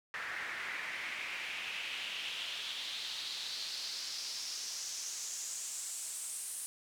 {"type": "noise with band-pass filter sweep", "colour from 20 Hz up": "pink", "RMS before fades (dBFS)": -41, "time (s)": [0.14, 6.66], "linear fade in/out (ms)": 0, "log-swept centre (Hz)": [1700, 9500], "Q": 3.4, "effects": []}